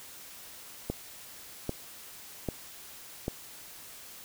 click train, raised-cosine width 2 ms, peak -17 dBFS, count 4, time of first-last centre 0.9-3.281 s, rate 1.26 Hz, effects white hiss -48 dBFS RMS until 4.24 s

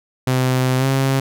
sawtooth tone with pitch glide, 128.8 to 134.5 Hz, C3 to C3, -27 to +48 cents, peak -11 dBFS, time 0.27-1.2 s, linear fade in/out 5 ms, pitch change +75 cents, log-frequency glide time 0.78-0.85 s, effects none

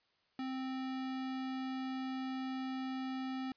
square tone, 261.6 Hz, C4, in tune, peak -38 dBFS, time 0.39-3.52 s, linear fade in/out 2 ms, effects white hiss -75 dBFS RMS until 3.56 s + resampled to 11025 Hz

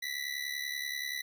25% pulse ring-modulated tone, 1975.5 Hz, B6, in tune, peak -28 dBFS, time 0.02-1.22 s, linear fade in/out 10 ms, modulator 35.2 Hz, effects none

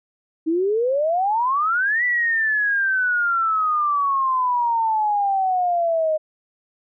sine exponential two-way sweep, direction up then down, 311.1 to 1982 to 616 Hz, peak -17 dBFS, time 0.46-6.18 s, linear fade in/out 20 ms, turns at 2.04 s, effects none

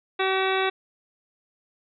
harmonic tone, 381.1 Hz, G4, 49 cents flat, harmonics 1 / 2 / 3 / 4 / 5 / 6 / 7 / 9 / 10, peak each -25 / -28 / -30 / -31 / -32 / -33 / -33 / -35 / -35 dBFS, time 0.19-0.7 s, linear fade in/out 10 ms, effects none

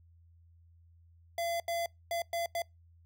square tone bursts at uneven times, 680 Hz, F5, 46 cents flat, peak -32 dBFS, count 5, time 1.38-1.6 / 1.68-1.86 / 2.11-2.22 / 2.33-2.46 / 2.55-2.62 s, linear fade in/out 2 ms, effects noise-tail reverb RT60 0.2 s tail -26 dB re dry + added 84 Hz sine -58 dBFS peak until 3.05 s

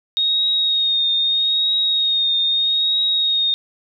sine tone with vibrato, 3729 Hz, A#7, in tune, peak -15 dBFS, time 0.17-3.54 s, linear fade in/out 0 ms, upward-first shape triangle, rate 0.79 Hz, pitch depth 36 cents each way, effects none

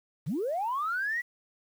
sine linear sweep, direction up, 113.4 to 1975.5 Hz, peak -27 dBFS, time 0.26-1.22 s, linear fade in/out 20 ms, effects tanh soft clip ceiling -23 dBFS + 9-bit

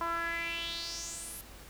sawtooth tone with band-pass filter sweep, 335.7 Hz, E4, 32 cents sharp, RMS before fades -37 dBFS, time 0.01-1.41 s, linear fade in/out 0 ms, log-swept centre 1100 to 12000 Hz, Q 4.6, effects added 50 Hz sine -52 dBFS peak until 1.69 s + pink hiss -52 dBFS RMS until 1.69 s

